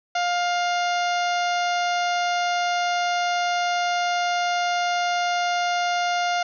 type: harmonic tone with a mistuned harmonic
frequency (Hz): 705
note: F5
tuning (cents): +16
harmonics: 1 / 2 / 3 / 4 / 5 / 6 / 7 / 8 / 9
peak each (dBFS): -22 / -28 / -32 / -34 / -36 / -38 / -39 / -40 / -41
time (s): 0.15-6.43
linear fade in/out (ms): 5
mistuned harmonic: 7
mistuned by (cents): -15
effects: none